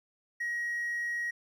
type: tone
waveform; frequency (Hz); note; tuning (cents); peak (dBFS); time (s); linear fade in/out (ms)
triangle; 1896; A#6; +29; -28; 0.4-1.31; 10
effects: tanh soft clip ceiling -26 dBFS